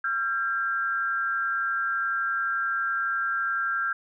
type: tone pair together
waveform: sine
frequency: 1369 / 1600.7 Hz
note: F6 / G6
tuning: -35 / +36 cents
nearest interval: minor third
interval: 271 cents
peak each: -27 dBFS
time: 0.04-3.93 s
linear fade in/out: 5 ms
effects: none